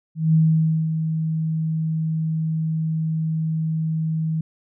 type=tone with ADSR envelope; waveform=sine; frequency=159.5 Hz; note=D#3; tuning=43 cents sharp; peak=-12 dBFS; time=0.15-4.41 s; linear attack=190 ms; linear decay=540 ms; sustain=-8 dB; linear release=4 ms; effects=none

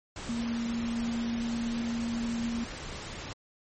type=tone in noise; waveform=sine; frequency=233.1 Hz; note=A#3; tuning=in tune; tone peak=-29 dBFS; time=0.29-2.64 s; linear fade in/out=2 ms; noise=pink; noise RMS=-40 dBFS; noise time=0.16-3.33 s; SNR=+8 dB; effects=MP3 32 kbps

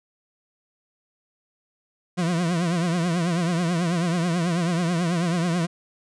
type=tone with vibrato; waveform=40% pulse; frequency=171.8 Hz; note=F3; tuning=28 cents flat; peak=-20 dBFS; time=2.17-5.67 s; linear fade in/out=20 ms; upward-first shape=triangle; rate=9.2 Hz; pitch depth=120 cents each way; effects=resampled to 22050 Hz

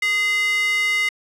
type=tone with high-pass filter; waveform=square; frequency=412.7 Hz; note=G#4; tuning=11 cents flat; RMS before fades=-20 dBFS; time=0.02-1.09 s; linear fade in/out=5 ms; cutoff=2200 Hz; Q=9.6; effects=low-pass 12000 Hz 12 dB/octave

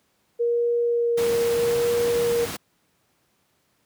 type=tone with vibrato; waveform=sine; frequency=471.6 Hz; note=A#4; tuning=20 cents sharp; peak=-19 dBFS; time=0.39-2.46 s; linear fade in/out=20 ms; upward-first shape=sine; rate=0.77 Hz; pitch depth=10 cents each way
type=noise; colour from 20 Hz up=pink; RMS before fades=-31 dBFS; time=1.17-2.57 s; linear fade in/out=10 ms
effects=pink hiss -67 dBFS RMS until 3.85 s + high-pass 100 Hz 12 dB/octave

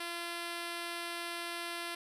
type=tone; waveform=5% pulse; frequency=342.7 Hz; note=F4; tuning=33 cents flat; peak=-26 dBFS; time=0-1.95 s; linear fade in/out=5 ms; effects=resampled to 32000 Hz

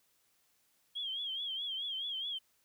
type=tone with vibrato; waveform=triangle; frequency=3244 Hz; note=G#7; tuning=41 cents flat; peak=-32 dBFS; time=0.95-2.39 s; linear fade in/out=20 ms; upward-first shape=triangle; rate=4.7 Hz; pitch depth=110 cents each way; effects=tanh soft clip ceiling -34 dBFS + white hiss -73 dBFS RMS until 2.64 s

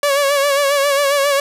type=tone with vibrato; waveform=sawtooth; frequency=564 Hz; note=C#5; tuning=30 cents sharp; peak=-9 dBFS; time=0.03-1.4 s; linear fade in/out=2 ms; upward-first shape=sine; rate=7.4 Hz; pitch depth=53 cents each way; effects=resampled to 32000 Hz + 8-bit

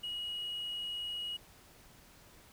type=tone; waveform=triangle; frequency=2900 Hz; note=F#7; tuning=35 cents flat; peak=-34 dBFS; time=0.03-1.37 s; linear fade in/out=10 ms; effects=tanh soft clip ceiling -32 dBFS + pink hiss -59 dBFS RMS until 2.52 s

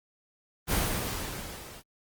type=noise with level ramp; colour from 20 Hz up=pink; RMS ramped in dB=-25 to -47 dBFS; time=0.67-1.83 s; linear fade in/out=50 ms; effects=Opus 24 kbps

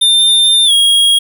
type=tone with pitch glide; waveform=square; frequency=3602 to 3284 Hz; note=A7 to G#7; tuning=+40 to -20 cents; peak=-7 dBFS; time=0.01-1.19 s; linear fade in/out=10 ms; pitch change=-160 cents; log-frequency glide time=0.65-0.72 s; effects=8-bit

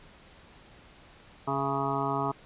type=harmonic tone with a mistuned harmonic; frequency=138.59 Hz; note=C#3; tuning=in tune; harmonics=1 / 2 / 3 / 5 / 6 / 7 / 8 / 9; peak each=-35 / -35 / -35 / -35 / -35 / -35 / -35 / -35 dBFS; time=1.47-2.32 s; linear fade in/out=10 ms; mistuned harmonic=5; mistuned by=-37 cents; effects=pink hiss -54 dBFS RMS until 2.45 s + resampled to 8000 Hz

